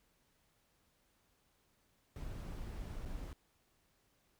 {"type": "noise with dropouts", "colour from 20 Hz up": "brown", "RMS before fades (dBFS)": -44, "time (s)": [2.16, 3.33], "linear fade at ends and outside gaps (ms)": 1, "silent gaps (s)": [3.052, 3.057], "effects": ["pink hiss -75 dBFS RMS until 4.39 s"]}